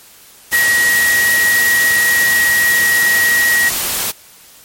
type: tone in noise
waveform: sine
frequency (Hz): 1902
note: A#6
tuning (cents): +34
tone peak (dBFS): -10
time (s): 0.52-3.7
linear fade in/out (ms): 20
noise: white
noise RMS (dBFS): -18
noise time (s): 0.51-4.12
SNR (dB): +5
effects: white hiss -42 dBFS RMS until 4.64 s + MP3 64 kbps